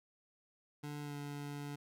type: tone with pitch glide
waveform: 25% pulse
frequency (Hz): 146.83 to 144.31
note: D3 to D3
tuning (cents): 0 to -30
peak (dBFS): -38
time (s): 0.83-1.76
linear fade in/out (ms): 10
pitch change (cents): -30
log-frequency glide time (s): 1.01-1.15
effects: none